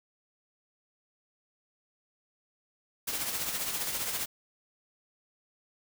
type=noise with tremolo; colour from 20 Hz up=white; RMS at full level=-31 dBFS; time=3.07-4.26 s; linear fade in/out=10 ms; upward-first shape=triangle; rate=15 Hz; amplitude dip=55%; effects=none